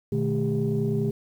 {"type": "tone cluster", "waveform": "sine", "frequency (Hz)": [121.6, 151.6, 216.3, 400.6], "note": ["B2", "D#3", "A3", "G4"], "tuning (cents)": [-26, -45, -29, 38], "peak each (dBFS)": -27, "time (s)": [0.12, 1.11], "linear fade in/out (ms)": 5, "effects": ["tanh soft clip ceiling -15 dBFS", "9-bit"]}